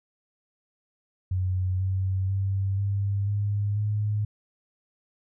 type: tone with pitch steps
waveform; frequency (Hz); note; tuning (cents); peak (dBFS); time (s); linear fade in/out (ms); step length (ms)
sine; 92.5 / 94.88 / 97.32 / 99.83 / 102.4 / 105.03; F#2 / F#2 / G2 / G2 / G#2 / G#2; 0 / +44 / -12 / +32 / -24 / +20; -23; 1.31-4.25; 5; 490
effects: none